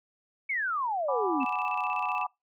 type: exponential sweep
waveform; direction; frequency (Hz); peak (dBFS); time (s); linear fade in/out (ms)
sine; down; 2280 to 247.6; -27; 0.49-1.45; 10
type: chord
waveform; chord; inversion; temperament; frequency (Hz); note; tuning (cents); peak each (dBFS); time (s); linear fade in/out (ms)
sine; G# half-diminished seventh; third; equal; 740 / 830.6 / 987.8 / 1174.7; F#5 / G#5 / B5 / D6; 0 / 0 / 0 / 0; -34 / -34 / -33 / -33; 1.08-2.27; 10
type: tone with tremolo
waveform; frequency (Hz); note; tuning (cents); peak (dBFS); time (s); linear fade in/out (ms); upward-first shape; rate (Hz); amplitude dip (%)
sine; 2637; E7; 0; -33; 1.4-2.24; 10; square; 16; 80
effects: noise-tail reverb RT60 0.2 s tail -25 dB re dry